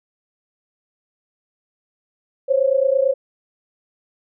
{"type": "tone pair together", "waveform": "sine", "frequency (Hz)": [523.3, 552.3], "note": ["C5", "C#5"], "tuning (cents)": [0, -6], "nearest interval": "minor second", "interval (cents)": 94, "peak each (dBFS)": -17, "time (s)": [2.48, 3.14], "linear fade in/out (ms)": 20, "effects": []}